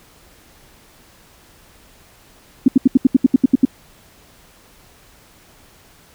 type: tone bursts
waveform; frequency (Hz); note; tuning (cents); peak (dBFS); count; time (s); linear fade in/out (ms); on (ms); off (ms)
sine; 261.6; C4; 0; -5; 11; 2.66-3.652; 5; 22; 75
effects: pink hiss -49 dBFS RMS until 6.14 s